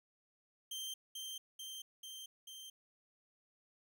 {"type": "tone with echo", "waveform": "sawtooth", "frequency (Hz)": 3144, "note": "G7", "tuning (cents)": 4, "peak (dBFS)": -38, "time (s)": [0.71, 0.94], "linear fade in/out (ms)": 5, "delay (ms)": 440, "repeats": 4, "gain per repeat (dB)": -2, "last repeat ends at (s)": 2.7, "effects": []}